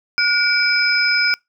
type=tone cluster; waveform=sine; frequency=1443 / 2312 / 5080 Hz; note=F#6 / D7 / D#8; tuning=-44 / -28 / +35 cents; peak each=-18 dBFS; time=0.18-1.34 s; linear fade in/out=0 ms; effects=noise-tail reverb RT60 0.2 s tail -26 dB re dry